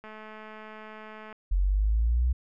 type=click train; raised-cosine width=0.5 ms; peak=-30 dBFS; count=279; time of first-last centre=0.04-1.327 s; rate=216 Hz
type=linear sweep; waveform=sine; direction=up; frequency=43.93 to 63.4 Hz; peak=-21 dBFS; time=1.51-2.33 s; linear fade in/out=10 ms
effects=none